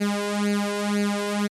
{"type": "tone with flanger", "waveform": "sawtooth", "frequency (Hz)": 204.9, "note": "G#3", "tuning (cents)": -23, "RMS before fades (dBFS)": -24, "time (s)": [0, 1.48], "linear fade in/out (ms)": 20, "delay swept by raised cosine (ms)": [0.44, 2.04], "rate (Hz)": 2, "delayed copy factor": 0.9, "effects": ["low-pass 11000 Hz 12 dB/octave", "MP3 64 kbps"]}